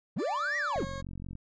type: linear two-way sweep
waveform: triangle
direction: up then down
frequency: 121.7 to 1975.5 to 121.7 Hz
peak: -27 dBFS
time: 0.16-0.85 s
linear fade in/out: 10 ms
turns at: 0.57 s
type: tone with pitch glide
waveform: 20% pulse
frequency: 586 to 543.6 Hz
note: D5 to C#5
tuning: -4 to -34 cents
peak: -34 dBFS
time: 0.18-1.02 s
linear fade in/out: 20 ms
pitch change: -130 cents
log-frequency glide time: 0.69-0.78 s
type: click train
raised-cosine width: 5 ms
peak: -29 dBFS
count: 28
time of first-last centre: 0.76-1.353 s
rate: 45.5 Hz
effects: resampled to 16000 Hz